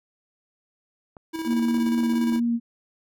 clicks, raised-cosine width 1 ms, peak -29 dBFS, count 12, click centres 1.168 / 1.526 / 1.596 / 1.684 / 1.747 / 1.783 / 1.867 / 1.987 / 2.032 / 2.136 / 2.323 / 2.362 s
square tone with tremolo, 324 Hz, E4, 30 cents flat, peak -27 dBFS, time 1.33-2.4 s, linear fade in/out 20 ms, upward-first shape square, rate 17 Hz, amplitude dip 45%
sine tone with vibrato, 235 Hz, A#3, 14 cents sharp, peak -20 dBFS, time 1.45-2.6 s, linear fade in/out 50 ms, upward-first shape sine, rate 4.3 Hz, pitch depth 10 cents each way
effects none

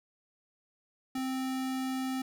square tone, 261.4 Hz, C4, 1 cent flat, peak -32 dBFS, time 1.15-2.22 s, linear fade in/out 5 ms
clicks, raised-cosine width 2 ms, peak -40 / -42 dBFS, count 2, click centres 1.176 / 1.184 s
effects none

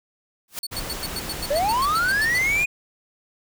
white noise with exponential growth, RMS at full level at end -26 dBFS, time 0.48-0.59 s, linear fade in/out 2 ms, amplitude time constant 22 ms
sawtooth tone bursts, 4435 Hz, C#8, in tune, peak -24 dBFS, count 14, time 0.63-2.384 s, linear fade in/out 5 ms, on 38 ms, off 94 ms
pink noise, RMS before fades -32 dBFS, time 0.71-2.65 s, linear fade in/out 20 ms
triangle linear sweep, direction up, 540 to 2489 Hz, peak -17 dBFS, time 1.5-2.66 s, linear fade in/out 10 ms
effects none

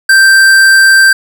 sine tone with tanh clipping, 1568 Hz, G6, in tune, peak -4 dBFS, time 0.09-1.13 s, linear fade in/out 5 ms, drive 17 dB, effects none

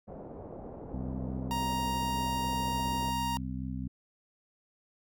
white low-pass noise, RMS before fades -44 dBFS, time 0.07-3.12 s, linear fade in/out 20 ms, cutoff 660 Hz, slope 24 dB/octave
harmonic tone, 64.3 Hz, C2, 30 cents flat, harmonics 1 / 2 / 3 / 4, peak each -39 / -39 / -39 / -39 dBFS, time 0.93-3.88 s, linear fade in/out 10 ms
45% pulse tone, 936 Hz, A#5, 7 cents sharp, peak -31 dBFS, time 1.51-3.37 s, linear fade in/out 0 ms
effects none

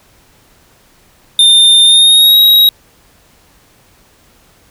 square tone with pitch glide, 3614 to 3816 Hz, A7 to A#7, +46 to +40 cents, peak -4 dBFS, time 1.39-2.69 s, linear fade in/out 2 ms, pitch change +94 cents, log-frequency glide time 1.84-2.37 s, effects pink hiss -48 dBFS RMS until 4.7 s

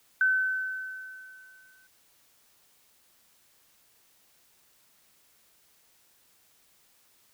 sine tone with exponential decay, 1524 Hz, G6, 49 cents flat, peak -19 dBFS, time 0.21-1.87 s, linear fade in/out 2 ms, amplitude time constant 360 ms, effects white hiss -64 dBFS RMS until 7.33 s

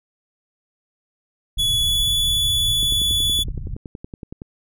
pink low-pass noise, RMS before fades -28 dBFS, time 1.57-3.76 s, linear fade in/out 5 ms, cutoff 130 Hz, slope 24 dB/octave
45% pulse tone with pitch glide, 3400 to 3432 Hz, G#7 to A7, +40 to -44 cents, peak -17 dBFS, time 1.58-3.44 s, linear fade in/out 20 ms, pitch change +16 cents, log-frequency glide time 1.76-2.14 s
click train, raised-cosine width 3 ms, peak -20 dBFS, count 18, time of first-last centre 2.83-4.419 s, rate 10.7 Hz
effects none

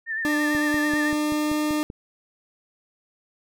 sine tone with vibrato, 1791 Hz, A6, 30 cents sharp, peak -25 dBFS, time 0.06-1.14 s, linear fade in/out 50 ms, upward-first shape sine, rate 9 Hz, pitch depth 49 cents each way
40% pulse tone with pitch glide, 298.6 to 302.4 Hz, D4 to D#4, +29 to -49 cents, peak -21 dBFS, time 0.25-1.83 s, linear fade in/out 0 ms, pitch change +22 cents, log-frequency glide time 0.75-1.61 s
click train, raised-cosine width 3 ms, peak -22 dBFS, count 8, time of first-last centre 0.55-1.901 s, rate 5.18 Hz
effects none

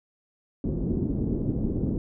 white low-pass noise, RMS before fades -27 dBFS, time 0.64-1.98 s, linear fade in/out 2 ms, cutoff 320 Hz, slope 24 dB/octave, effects none

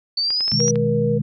sine exponential sweep, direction up, 4489 to 5860 Hz, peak -18 dBFS, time 0.17-0.71 s, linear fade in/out 5 ms
clicks, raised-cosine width 0.3 ms, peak -18 dBFS, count 7, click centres 0.305 / 0.407 / 0.48 / 0.517 / 0.603 / 0.681 / 0.757 s
sine chord, G# minor, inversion first, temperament equal with one note detuned, 123.47 / 155.56 / 209.1 Hz, B2 / D#3 / G#3, 0 / 0 / +12 cents, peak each -23 / -23 / -23 dBFS, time 0.52-1.22 s, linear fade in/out 5 ms
sine tone, 475.5 Hz, A#4, 34 cents sharp, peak -19 dBFS, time 0.59-1.19 s, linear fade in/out 20 ms
effects none

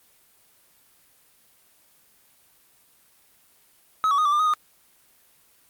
triangle tone with pitch steps, 1279 / 1132 / 1240 / 1162 / 1198 / 1252 / 1227 Hz, D#6 / C#6 / D#6 / D6 / D6 / D#6 / D#6, +47 / +36 / -6 / -19 / +34 / +10 / -25 cents, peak -16 dBFS, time 4.04-4.537 s, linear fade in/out 0 ms, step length 71 ms, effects white hiss -59 dBFS RMS until 5.69 s + Opus 24 kbps

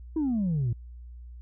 sine exponential sweep, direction down, 329.6 to 110 Hz, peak -22 dBFS, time 0.16-0.73 s, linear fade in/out 5 ms, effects tanh soft clip ceiling -22 dBFS + added 60 Hz sine -41 dBFS peak until 1.41 s

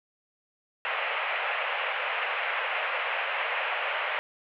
white band-pass noise, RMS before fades -30 dBFS, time 0.85-4.19 s, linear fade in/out 0 ms, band 500 to 2800 Hz, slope 48 dB/octave, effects none

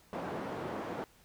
white band-pass noise, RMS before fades -39 dBFS, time 0.13-1.04 s, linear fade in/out 0 ms, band 130 to 740 Hz, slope 12 dB/octave, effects pink hiss -63 dBFS RMS until 1.24 s

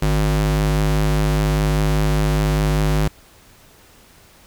square ring-modulated tone, 103.5 Hz, G#2, 5 cents flat, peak -13 dBFS, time 0.02-3.08 s, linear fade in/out 5 ms, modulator 50.5 Hz, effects pink hiss -49 dBFS RMS until 4.46 s

